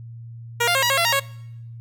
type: tone with pitch steps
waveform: 10% pulse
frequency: 473.3 / 700 / 537 / 963 / 544 / 680 / 935 / 551 Hz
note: A#4 / F5 / C5 / B5 / C#5 / F5 / A#5 / C#5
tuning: +26 / +4 / +45 / -44 / -33 / -46 / +5 / -11 cents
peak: -9 dBFS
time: 0.6-1.2 s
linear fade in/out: 10 ms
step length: 75 ms
effects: noise-tail reverb RT60 0.8 s tail -22 dB re dry + added 116 Hz sine -35 dBFS peak until 1.8 s